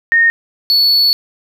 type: tone pair in turn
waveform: sine / triangle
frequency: 1844 / 4427 Hz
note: A#6 / C#8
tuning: -19 / -3 cents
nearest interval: octave + minor third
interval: 1516 cents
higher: second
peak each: -7 dBFS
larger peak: neither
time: 0.12-0.3 / 0.7-1.13 s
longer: second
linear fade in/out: 0 ms
effects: none